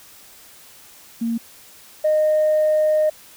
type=tone pair in turn; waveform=sine; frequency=230.6 / 615.6 Hz; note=A#3 / D#5; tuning=-19 / -19 cents; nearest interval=octave + perfect fourth; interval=1700 cents; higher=second; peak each=-19 / -13 dBFS; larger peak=second; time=1.21-1.38 / 2.04-3.1 s; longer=second; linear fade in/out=10 ms; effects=tanh soft clip ceiling -11 dBFS + white hiss -46 dBFS RMS until 3.36 s